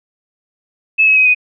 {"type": "tone with pitch steps", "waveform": "sine", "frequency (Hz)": [2600, 2564, 2529, 2494], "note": ["E7", "E7", "D#7", "D#7"], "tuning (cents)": [-24, -49, 28, 3], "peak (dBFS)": -7, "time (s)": [0.98, 1.348], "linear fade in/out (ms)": 20, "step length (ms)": 92, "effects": []}